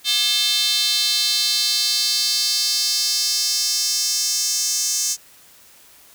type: tone with high-pass filter sweep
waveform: square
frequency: 240 Hz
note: B3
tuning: 49 cents flat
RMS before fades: -20 dBFS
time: 0.04-5.17 s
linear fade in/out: 50 ms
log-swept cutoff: 3600 to 6200 Hz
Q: 3.9
effects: white hiss -49 dBFS RMS until 6.14 s